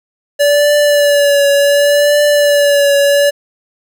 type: tone with vibrato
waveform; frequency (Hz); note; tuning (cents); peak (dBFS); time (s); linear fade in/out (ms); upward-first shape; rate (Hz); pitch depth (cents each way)
square; 576; D5; -34; -8; 0.39-3.31; 20; triangle; 0.68; 36
effects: none